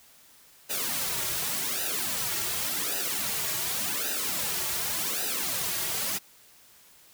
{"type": "noise with flanger", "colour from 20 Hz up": "white", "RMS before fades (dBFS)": -30, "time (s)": [0.69, 6.19], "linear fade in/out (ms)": 20, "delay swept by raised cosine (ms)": [0.9, 4], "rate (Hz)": 0.88, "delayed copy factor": -0.85, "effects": ["white hiss -56 dBFS RMS until 7.13 s"]}